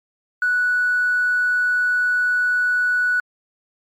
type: tone with tanh clipping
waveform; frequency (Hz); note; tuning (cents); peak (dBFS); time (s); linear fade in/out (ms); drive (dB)
triangle; 1476; F#6; -5; -15; 0.42-3.2; 2; 1
effects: MP3 64 kbps